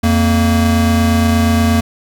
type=tone pair together; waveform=square; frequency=86.15 / 230 Hz; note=F2 / A#3; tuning=-23 / -23 cents; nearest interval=octave + perfect fourth; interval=1700 cents; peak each=-14 / -13 dBFS; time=0.03-1.81 s; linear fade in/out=10 ms; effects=none